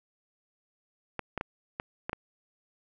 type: clicks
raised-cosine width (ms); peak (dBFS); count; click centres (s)
0.5; -17; 6; 1.193 / 1.377 / 1.411 / 1.799 / 2.095 / 2.131
effects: none